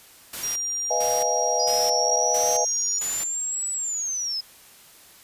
white noise bursts, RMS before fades -33 dBFS, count 5, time 0.33-3.24 s, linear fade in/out 5 ms, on 230 ms, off 440 ms
sine tone, 5700 Hz, F8, 34 cents sharp, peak -25 dBFS, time 0.43-2.99 s, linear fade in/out 5 ms
sine chord, F half-diminished seventh, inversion second, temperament equal, 493.9 / 622.3 / 698.5 / 830.6 Hz, Cb5 / Eb5 / F5 / Ab5, 0 / 0 / 0 / 0 cents, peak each -27 dBFS, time 0.9-2.65 s, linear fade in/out 10 ms
sine linear two-way sweep, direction up then down, 4935 to 7902 to 5040 Hz, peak -25 dBFS, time 1.59-4.41 s, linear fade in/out 10 ms, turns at 3.71 s
effects white hiss -50 dBFS RMS until 5.23 s + resampled to 32000 Hz

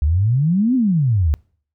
sine exponential two-way sweep, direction up then down, 69 to 267.4 to 69 Hz, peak -13 dBFS, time 0.02-1.34 s, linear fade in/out 0 ms, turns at 0.75 s, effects noise-tail reverb RT60 0.5 s tail -26 dB re dry

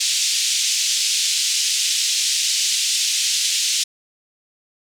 white band-pass noise, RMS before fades -20 dBFS, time 0-3.84 s, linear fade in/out 10 ms, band 2800 to 7400 Hz, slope 24 dB/octave, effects none

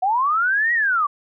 sine linear two-way sweep, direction up then down, 717 to 1929 to 1123 Hz, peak -16 dBFS, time 0.02-1.07 s, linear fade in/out 10 ms, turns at 0.73 s, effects none

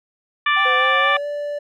harmonic tone, 587.3 Hz, D5, in tune, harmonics 2 / 3 / 4 / 5 / 6, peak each -18 / -19 / -22 / -27 / -28 dBFS, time 0.46-1.17 s, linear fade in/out 5 ms
triangle tone with vibrato, 761 Hz, F#5, 48 cents sharp, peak -24 dBFS, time 0.56-1.18 s, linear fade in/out 10 ms, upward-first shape triangle, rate 4.2 Hz, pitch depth 62 cents each way
triangle tone with pitch glide, 511 to 583.6 Hz, C5 to D5, -41 to -11 cents, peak -21 dBFS, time 0.65-1.59 s, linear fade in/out 10 ms, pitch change +230 cents, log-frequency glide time 0.78-1.26 s
effects none

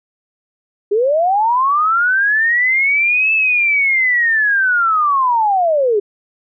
sine linear two-way sweep, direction up then down, 392 to 2637 to 392 Hz, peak -11 dBFS, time 0.91-6 s, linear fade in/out 10 ms, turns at 3.33 s, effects none

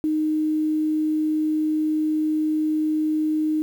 sine tone, 309.2 Hz, D#4, 11 cents flat, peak -19 dBFS, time 0.04-3.62 s, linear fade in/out 0 ms, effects 8-bit

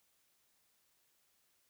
silence, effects white hiss -75 dBFS RMS until 1.69 s

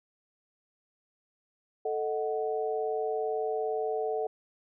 sine chord, D# diminished, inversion second, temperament equal, 440 / 622.3 / 740 Hz, A4 / D#5 / F#5, 0 / 0 / 0 cents, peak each -30 / -36 / -34 dBFS, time 1.85-4.27 s, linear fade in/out 5 ms, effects none

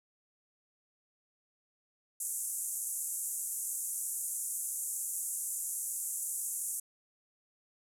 white band-pass noise, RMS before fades -37 dBFS, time 2.2-6.8 s, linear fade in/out 5 ms, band 7000 to 12000 Hz, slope 48 dB/octave, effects none

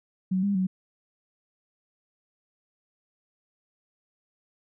sine tone with pitch steps, 186.9 / 200.9 / 186.8 Hz, F#3 / G3 / F#3, +18 / +43 / +17 cents, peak -22 dBFS, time 0.31-0.67 s, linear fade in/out 10 ms, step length 120 ms, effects none

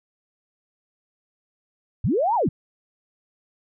sine linear two-way sweep, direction up then down, 70 to 987.8 to 94.3 Hz, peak -18 dBFS, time 2.04-2.49 s, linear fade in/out 5 ms, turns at 2.35 s, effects none

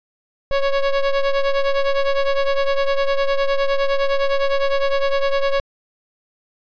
square ring-modulated tone, 277.9 Hz, C#4, 4 cents sharp, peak -13 dBFS, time 0.51-5.6 s, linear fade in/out 2 ms, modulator 273 Hz, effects resampled to 11025 Hz

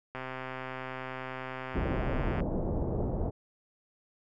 click train, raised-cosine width 0.5 ms, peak -23 dBFS, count 294, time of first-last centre 0.15-2.404 s, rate 130 Hz
pink low-pass noise, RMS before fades -31 dBFS, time 1.74-3.31 s, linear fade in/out 20 ms, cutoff 680 Hz, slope 24 dB/octave
effects none

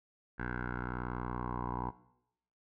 10% pulse tone with low-pass filter sweep, 61.1 Hz, B1, 18 cents flat, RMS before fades -38 dBFS, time 0.38-1.91 s, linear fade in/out 20 ms, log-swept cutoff 1600 to 950 Hz, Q 5.5, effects noise-tail reverb RT60 0.8 s tail -18 dB re dry

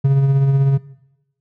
triangle tone with tremolo, 137.2 Hz, C#3, 17 cents flat, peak -7 dBFS, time 0.04-0.78 s, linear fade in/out 10 ms, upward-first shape triangle, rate 16 Hz, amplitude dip 40%, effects noise-tail reverb RT60 0.9 s tail -19 dB re dry

